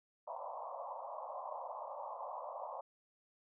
white band-pass noise, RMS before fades -45 dBFS, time 0.27-2.81 s, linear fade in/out 5 ms, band 530 to 1100 Hz, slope 96 dB/octave, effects none

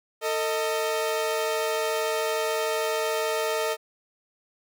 sawtooth tone pair together, 448.3 / 625.8 Hz, A4 / D#5, +32 / +10 cents, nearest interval tritone, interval 578 cents, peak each -23 / -24 dBFS, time 0.21-3.77 s, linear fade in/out 50 ms, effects none

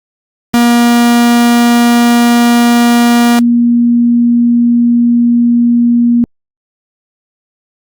45% pulse / sine tone pair in turn, 237.9 / 237.9 Hz, A#3 / A#3, +35 / +35 cents, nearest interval unison, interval 0 cents, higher neither, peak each -5 dBFS, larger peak neither, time 0.54-3.39 / 3.39-6.24 s, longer neither, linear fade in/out 0 ms, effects Opus 48 kbps

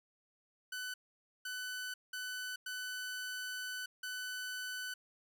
sawtooth tone bursts at uneven times, 1500 Hz, F#6, 23 cents sharp, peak -36 dBFS, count 5, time 0.72-0.94 / 1.45-1.94 / 2.13-2.56 / 2.66-3.86 / 4.03-4.94 s, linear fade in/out 5 ms, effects none

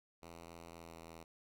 5% pulse tone with pitch glide, 84 to 82.51 Hz, E2 to E2, +33 to +2 cents, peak -40 dBFS, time 0.22-1.24 s, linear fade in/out 10 ms, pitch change -31 cents, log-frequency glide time 0.72-1 s, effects none

